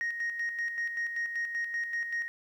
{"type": "tone with tremolo", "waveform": "sine", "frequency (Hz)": 1870, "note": "A#6", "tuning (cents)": 5, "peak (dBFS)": -27, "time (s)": [0.01, 2.28], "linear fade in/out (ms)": 0, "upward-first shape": "square", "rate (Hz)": 5.2, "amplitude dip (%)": 55, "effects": ["tanh soft clip ceiling -27 dBFS", "11-bit"]}